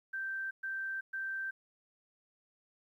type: tone bursts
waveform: sine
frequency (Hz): 1564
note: G6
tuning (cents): -4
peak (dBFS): -35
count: 3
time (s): 0.13-1.51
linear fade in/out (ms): 10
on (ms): 380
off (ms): 120
effects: 12-bit